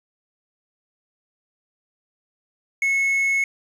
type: tone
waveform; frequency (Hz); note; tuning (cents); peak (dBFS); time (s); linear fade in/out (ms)
triangle; 2190; C#7; -22; -16; 2.82-3.44; 2
effects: resampled to 24000 Hz + 8-bit